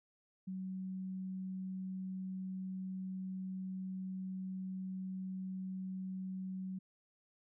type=tone; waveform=sine; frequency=187.9 Hz; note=F#3; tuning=27 cents sharp; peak=-39 dBFS; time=0.47-6.79 s; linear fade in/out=10 ms; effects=none